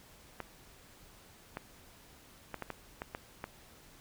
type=clicks; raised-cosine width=0.5 ms; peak=-23 dBFS; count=8; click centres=0.403 / 1.571 / 2.543 / 2.623 / 2.703 / 3.019 / 3.149 / 3.441 s; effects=pink hiss -58 dBFS RMS until 4 s